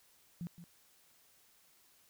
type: tone with echo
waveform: sine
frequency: 171.9 Hz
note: F3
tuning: 27 cents flat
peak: -38 dBFS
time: 0.41-0.47 s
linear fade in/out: 0 ms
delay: 170 ms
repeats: 1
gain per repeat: -11 dB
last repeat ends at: 0.64 s
effects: white hiss -67 dBFS RMS until 2.09 s